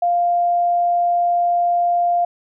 sine tone, 698.5 Hz, F5, in tune, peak -14 dBFS, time 0.02-2.25 s, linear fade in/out 5 ms, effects none

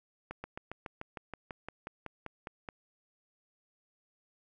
slowing click train, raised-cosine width 0.5 ms, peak -25 dBFS, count 15, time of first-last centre 0.31-2.688 s, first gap 130 ms, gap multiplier 1.04, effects none

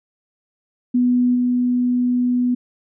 sine tone with level steps, 246.9 Hz, B3, in tune, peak -13 / -15 dBFS, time 0.94-2.55 s, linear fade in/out 10 ms, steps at 1.34 s, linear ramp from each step 20 ms, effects none

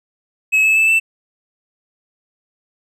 triangle tone with pitch steps, 2573 / 2601 / 2630 / 2659 Hz, E7 / E7 / E7 / E7, -43 / -24 / -5 / +14 cents, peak -9 dBFS, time 0.52-1 s, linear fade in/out 20 ms, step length 120 ms, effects none

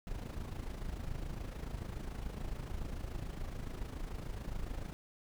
brown noise with amplitude modulation, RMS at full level -38 dBFS, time 0.07-4.93 s, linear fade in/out 0 ms, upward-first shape sine, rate 27 Hz, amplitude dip 65%, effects none

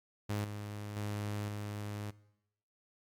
sawtooth tone with level steps, 103.83 Hz, G#2, in tune, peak -29 / -37 / -32 / -35 dBFS, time 0.29-2.11 s, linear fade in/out 10 ms, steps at 0.44 / 0.96 / 1.48 s, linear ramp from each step 5 ms, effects noise-tail reverb RT60 0.9 s tail -21 dB re dry + MP3 96 kbps

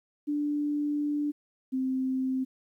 sine tone pair in turn, 293.7 / 261 Hz, D4 / C4, 0 / -4 cents, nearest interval major second, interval 204 cents, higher first, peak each -26 dBFS, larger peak neither, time 0.27-1.32 / 1.72-2.45 s, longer first, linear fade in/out 20 ms, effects 11-bit

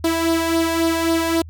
sawtooth tone with flanger, 329.6 Hz, E4, in tune, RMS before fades -19 dBFS, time 0.04-1.42 s, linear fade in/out 5 ms, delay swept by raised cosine 0.2 to 1.2 ms, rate 3.7 Hz, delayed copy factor +0.55, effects added 81 Hz sine -34 dBFS peak until 1.49 s

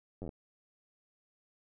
slowing click train, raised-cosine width 2 ms, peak -29 dBFS, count 7, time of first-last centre 0.22-0.292 s, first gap 10 ms, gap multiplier 1.07, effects none

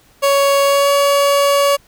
30% pulse tone with pitch glide, 558 to 564.8 Hz, C#5 to C#5, +11 to +32 cents, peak -8 dBFS, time 0.22-1.77 s, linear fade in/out 20 ms, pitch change +21 cents, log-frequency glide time 0.64-0.91 s, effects pink hiss -51 dBFS RMS until 1.87 s

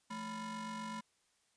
40% pulse ring-modulated tone, 388.7 Hz, G4, 15 cents flat, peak -37 dBFS, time 0.1-1.01 s, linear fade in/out 10 ms, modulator 607 Hz, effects white hiss -75 dBFS RMS until 1.56 s + resampled to 22050 Hz

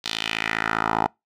10% pulse tone with band-pass filter sweep, 55 Hz, A1, in tune, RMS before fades -25 dBFS, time 0.04-1.07 s, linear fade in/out 10 ms, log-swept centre 4100 to 850 Hz, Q 2.5, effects noise-tail reverb RT60 0.2 s tail -26 dB re dry

